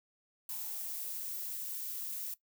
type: noise with high-pass filter sweep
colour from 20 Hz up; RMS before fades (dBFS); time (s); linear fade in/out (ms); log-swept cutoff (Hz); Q
violet; -40; 0.49-2.34; 2; 950 to 220; 9
effects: noise-tail reverb RT60 0.1 s tail -17 dB re dry